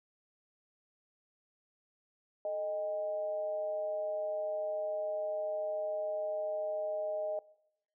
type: tone with amplitude modulation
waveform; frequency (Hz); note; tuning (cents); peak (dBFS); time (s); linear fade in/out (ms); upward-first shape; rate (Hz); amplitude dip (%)
sine; 620; D#5; -6; -30; 2.45-7.39; 2; sine; 187; 55
effects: noise-tail reverb RT60 0.8 s tail -22 dB re dry